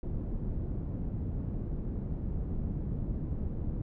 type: low-pass noise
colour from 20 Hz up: pink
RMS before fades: -34 dBFS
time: 0.03-3.82 s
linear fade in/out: 2 ms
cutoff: 230 Hz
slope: 12 dB/octave
effects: none